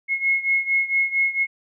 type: beating tone pair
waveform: sine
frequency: 2168 / 2172.4 Hz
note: C#7 / C#7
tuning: -39 / -36 cents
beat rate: 4.4 Hz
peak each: -20 / -23 dBFS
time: 0.08-1.47 s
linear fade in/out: 50 ms
effects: none